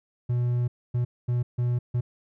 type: tone bursts at uneven times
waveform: triangle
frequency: 121.9 Hz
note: B2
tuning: 22 cents flat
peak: -20 dBFS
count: 5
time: 0.29-0.68 / 0.94-1.05 / 1.28-1.43 / 1.58-1.79 / 1.94-2.01 s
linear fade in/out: 10 ms
effects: none